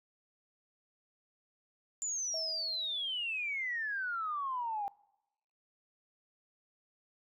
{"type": "exponential sweep", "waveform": "sine", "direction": "down", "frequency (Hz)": [7190, 787], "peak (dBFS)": -33, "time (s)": [2.02, 4.88], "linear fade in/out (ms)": 0}
{"type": "tone with exponential decay", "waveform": "sine", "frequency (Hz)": 643, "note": "E5", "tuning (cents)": -43, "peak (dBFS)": -38, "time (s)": [2.34, 3.31], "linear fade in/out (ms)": 2, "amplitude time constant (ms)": 210}
{"effects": ["noise-tail reverb RT60 0.9 s tail -24 dB re dry", "tanh soft clip ceiling -25 dBFS"]}